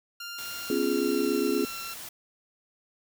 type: tone with pitch glide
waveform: 15% pulse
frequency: 1396.9 to 1358.7 Hz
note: F6 to F6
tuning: 0 to -48 cents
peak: -30 dBFS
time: 0.2-1.94 s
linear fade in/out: 5 ms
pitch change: -48 cents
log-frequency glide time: 0.6-1.5 s
type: noise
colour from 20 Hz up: white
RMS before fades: -41 dBFS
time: 0.38-2.09 s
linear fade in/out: 5 ms
type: chord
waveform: sine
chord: C# dominant seventh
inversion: third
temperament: just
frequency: 249.5 / 277.2 / 346.5 / 415.8 Hz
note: B3 / C#4 / E#4 / G#4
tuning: +18 / 0 / -14 / +2 cents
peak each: -31 / -29 / -29 / -28 dBFS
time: 0.7-1.65 s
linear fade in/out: 2 ms
effects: none